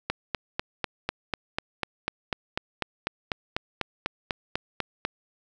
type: click train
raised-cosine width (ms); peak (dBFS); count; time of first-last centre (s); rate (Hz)
0.3; -10; 21; 0.1-5.05; 4.04
effects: none